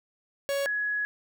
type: tone pair in turn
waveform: 45% pulse / sine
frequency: 558 / 1680.3 Hz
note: C#5 / G#6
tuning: +11 / +20 cents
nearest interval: octave + perfect fifth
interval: 1909 cents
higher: second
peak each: -26 dBFS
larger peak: neither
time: 0.49-0.66 / 0.66-1.05 s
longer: second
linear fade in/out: 0 ms
effects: none